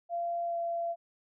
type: tone with pitch glide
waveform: sine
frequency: 687 to 680.7 Hz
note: F5 to F5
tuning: -29 to -45 cents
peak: -30 dBFS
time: 0.09-0.96 s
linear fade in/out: 50 ms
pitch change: -16 cents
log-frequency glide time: 0.45-0.57 s
effects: none